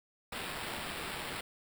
white noise with sample-and-hold, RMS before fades -40 dBFS, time 0.32-1.41 s, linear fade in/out 5 ms, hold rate 6300 Hz, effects none

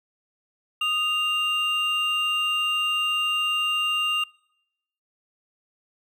triangle tone pair together, 1239.6 / 2794 Hz, D#6 / F7, -7 / 0 cents, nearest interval octave + major second, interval 1407 cents, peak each -27 / -21 dBFS, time 0.81-4.24 s, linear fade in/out 5 ms, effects noise-tail reverb RT60 0.9 s tail -26 dB re dry

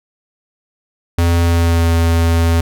square tone with pitch glide, 85.1 to 83.45 Hz, F2 to E2, -44 to +22 cents, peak -11 dBFS, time 1.18-2.61 s, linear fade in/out 5 ms, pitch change -34 cents, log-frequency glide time 1.42-1.9 s, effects none

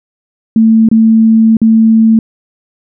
sine tone with dropouts, 223.1 Hz, A3, 24 cents sharp, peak -3 dBFS, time 0.56-2.19 s, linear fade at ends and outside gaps 2 ms, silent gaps 0.888-0.914 / 1.569-1.616 s, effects none

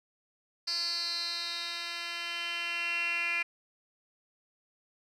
10% pulse tone with band-pass filter sweep, 342.5 Hz, F4, 34 cents flat, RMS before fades -34 dBFS, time 0.67-3.43 s, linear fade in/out 10 ms, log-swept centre 4600 to 2500 Hz, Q 9.7, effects none

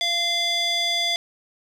square tone with band-pass filter, 690 Hz, F5, 21 cents flat, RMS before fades -23 dBFS, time 0.01-1.16 s, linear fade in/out 0 ms, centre 3700 Hz, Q 2.5, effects none

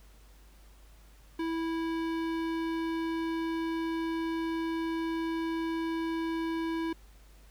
sine tone with hard clipping, 328.1 Hz, E4, 8 cents flat, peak -32 dBFS, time 1.39-6.93 s, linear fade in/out 5 ms, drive 17 dB, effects added 50 Hz sine -53 dBFS peak until 7.5 s + pink hiss -62 dBFS RMS until 7.5 s

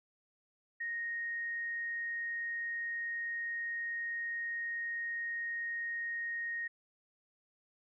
sine tone, 1864.7 Hz, A#6, in tune, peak -35 dBFS, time 0.8-6.68 s, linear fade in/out 10 ms, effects none

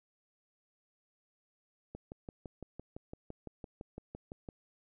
click train, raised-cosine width 2 ms, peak -30 dBFS, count 16, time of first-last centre 1.95-4.488 s, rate 5.91 Hz, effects none

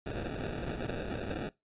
white noise with sample-and-hold, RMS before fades -37 dBFS, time 0.06-1.49 s, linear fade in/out 0 ms, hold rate 1050 Hz, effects noise-tail reverb RT60 0.2 s tail -21 dB re dry + resampled to 8000 Hz

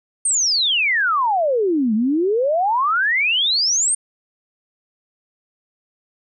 sine exponential two-way sweep, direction down then up, 8960 to 207.7 to 8960 Hz, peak -15 dBFS, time 0.25-3.95 s, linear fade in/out 5 ms, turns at 1.94 s, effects none

